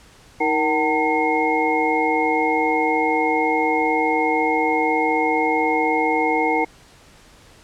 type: tone cluster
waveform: sine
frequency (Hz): 316.4 / 467.9 / 762 / 901 / 2151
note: D#4 / A#4 / G5 / A5 / C7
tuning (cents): +29 / +6 / -49 / +41 / +47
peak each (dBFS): -23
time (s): 0.4-6.65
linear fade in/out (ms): 10
effects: pink hiss -49 dBFS RMS until 7.63 s + low-pass 9000 Hz 12 dB/octave